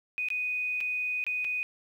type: tone with dropouts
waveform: sine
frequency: 2489 Hz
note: D#7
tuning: in tune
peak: -28 dBFS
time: 0.18-1.63 s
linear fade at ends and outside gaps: 0 ms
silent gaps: 0.286-0.303 / 0.805-0.81 / 1.24-1.266 / 1.445-1.449 s
effects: 10-bit